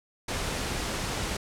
pink noise, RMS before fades -31 dBFS, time 0.28-1.37 s, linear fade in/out 5 ms, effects low-pass 9000 Hz 12 dB/octave

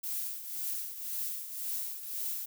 violet noise with tremolo, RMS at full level -34 dBFS, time 0.03-2.46 s, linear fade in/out 10 ms, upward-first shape triangle, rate 1.9 Hz, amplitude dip 70%, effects none

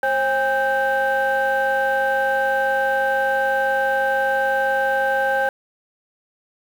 sine tone cluster, 536 / 809 / 1560 Hz, C5 / G#5 / G6, +42 / -46 / -9 cents, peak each -20 dBFS, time 0.03-5.49 s, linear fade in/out 2 ms, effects tanh soft clip ceiling -12 dBFS + 7-bit

